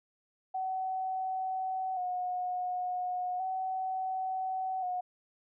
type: tone with vibrato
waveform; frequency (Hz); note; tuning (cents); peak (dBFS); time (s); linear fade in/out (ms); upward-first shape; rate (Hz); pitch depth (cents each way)
sine; 740; F#5; 0; -31; 0.54-5.01; 10; square; 0.35; 33
effects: none